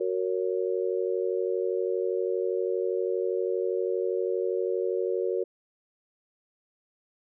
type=chord; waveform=sine; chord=F# major; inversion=none; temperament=just; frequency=370 / 462.5 / 555 Hz; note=F#4 / A#4 / C#5; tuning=0 / -14 / +2 cents; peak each=-28 / -29 / -33 dBFS; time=0-5.44 s; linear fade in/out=10 ms; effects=none